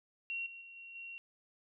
sine tone with level steps, 2741 Hz, F7, 33 cents flat, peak -36 / -47 / -50 / -48 / -44 dBFS, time 0.3-1.18 s, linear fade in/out 0 ms, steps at 0.46 / 0.61 / 0.76 / 0.95 s, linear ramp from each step 5 ms, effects none

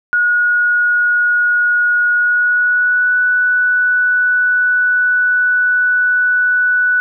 sine tone with pitch glide, 1449 to 1482.9 Hz, F#6 to F#6, -37 to +3 cents, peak -10 dBFS, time 0.13-7 s, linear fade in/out 0 ms, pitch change +40 cents, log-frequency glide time 2.14-3.17 s, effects none

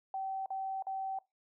sine tone bursts, 770 Hz, G5, 31 cents flat, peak -34 dBFS, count 3, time 0.14-1.188 s, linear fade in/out 2 ms, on 320 ms, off 44 ms, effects noise-tail reverb RT60 0.2 s tail -22 dB re dry

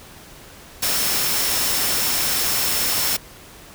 sine tone in noise, 5360 Hz, E8, 28 cents sharp, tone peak -28 dBFS, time 0.82-3.17 s, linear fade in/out 10 ms, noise white, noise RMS -21 dBFS, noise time 0.82-3.17 s, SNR -10 dB, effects pink hiss -43 dBFS RMS until 3.74 s

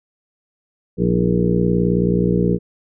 harmonic tone with a mistuned harmonic, 59 Hz, A#1, 22 cents sharp, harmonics 1 / 2 / 3 / 4 / 5 / 6 / 7 / 8, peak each -27 / -23 / -17 / -25 / -27 / -25 / -22 / -24 dBFS, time 0.97-2.59 s, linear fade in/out 50 ms, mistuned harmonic 6, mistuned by -86 cents, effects none

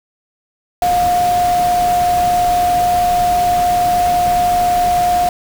sine tone in noise, 711 Hz, F5, 31 cents sharp, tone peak -11 dBFS, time 0.82-5.29 s, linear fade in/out 2 ms, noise pink, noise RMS -25 dBFS, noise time 0.82-5.29 s, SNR +11 dB, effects none

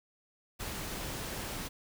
pink noise, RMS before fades -39 dBFS, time 0.59-1.69 s, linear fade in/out 20 ms, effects none

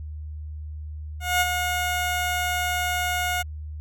15% pulse tone with ADSR envelope, 720 Hz, F#5, 47 cents flat, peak -11 dBFS, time 1.2-3.43 s, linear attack 210 ms, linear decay 32 ms, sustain -6 dB, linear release 17 ms, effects added 76 Hz sine -32 dBFS peak until 3.8 s

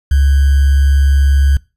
sine tone with sample-and-hold, 69.3 Hz, C#2, in tune, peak -7 dBFS, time 0.11-1.57 s, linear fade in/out 5 ms, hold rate 1575 Hz, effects noise-tail reverb RT60 0.3 s tail -23 dB re dry + resampled to 32000 Hz

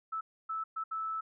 sine tone bursts at uneven times, 1311 Hz, E6, 10 cents flat, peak -33 dBFS, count 4, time 0.12-0.21 / 0.49-0.64 / 0.76-0.84 / 0.91-1.21 s, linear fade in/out 10 ms, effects none

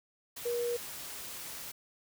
sine tone in noise, 477.7 Hz, A#4, 42 cents sharp, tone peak -30 dBFS, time 0.45-0.77 s, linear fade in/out 10 ms, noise white, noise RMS -43 dBFS, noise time 0.36-1.72 s, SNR +10 dB, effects none

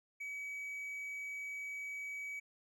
triangle tone, 2275 Hz, C#7, 44 cents sharp, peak -39 dBFS, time 0.2-2.4 s, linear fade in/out 10 ms, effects none

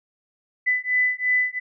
sine beating tone pair, 1998 / 2000.9 Hz, B6 / B6, +20 / +22 cents, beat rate 2.9 Hz, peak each -22 dBFS, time 0.66-1.6 s, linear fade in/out 20 ms, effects none

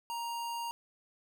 square tone, 936 Hz, A#5, 7 cents sharp, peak -36 dBFS, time 0.1-0.71 s, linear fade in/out 0 ms, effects none

